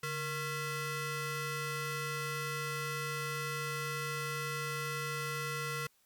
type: ring-modulated tone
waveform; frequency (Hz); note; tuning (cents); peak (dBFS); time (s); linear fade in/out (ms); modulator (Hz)
20% pulse; 614; D#5; -23; -27; 0.03-5.87; 5; 758
effects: white hiss -70 dBFS RMS until 6.05 s + MP3 96 kbps